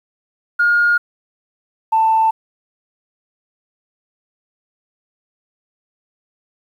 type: tone pair in turn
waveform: sine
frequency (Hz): 1424 / 888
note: F6 / A5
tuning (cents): +33 / +16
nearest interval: minor sixth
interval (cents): 817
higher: first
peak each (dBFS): -10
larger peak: neither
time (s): 0.59-0.98 / 1.92-2.31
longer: neither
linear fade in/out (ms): 10
effects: tanh soft clip ceiling -6 dBFS + 8-bit